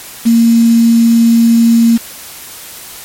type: tone with quantisation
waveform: sine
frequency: 231 Hz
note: A#3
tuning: 16 cents flat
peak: -4 dBFS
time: 0.25-1.98 s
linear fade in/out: 20 ms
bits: 4
effects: white hiss -30 dBFS RMS until 3.04 s + MP3 64 kbps